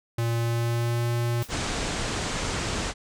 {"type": "tone with pitch glide", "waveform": "square", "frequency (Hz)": [116.54, 118.65], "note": ["A#2", "A#2"], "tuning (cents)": [0, 31], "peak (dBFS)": -24, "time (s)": [0.18, 1.43], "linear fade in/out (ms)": 5, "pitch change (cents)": 31, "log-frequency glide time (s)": [0.36, 1.09]}
{"type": "noise with exponential decay", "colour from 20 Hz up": "white", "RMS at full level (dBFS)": -36, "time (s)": [1.42, 1.6], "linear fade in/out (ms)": 5, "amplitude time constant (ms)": 37}
{"type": "low-pass noise", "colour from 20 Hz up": "pink", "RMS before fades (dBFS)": -29, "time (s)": [1.48, 2.94], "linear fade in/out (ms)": 50, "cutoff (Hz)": 8600, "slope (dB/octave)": 48}
{"effects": []}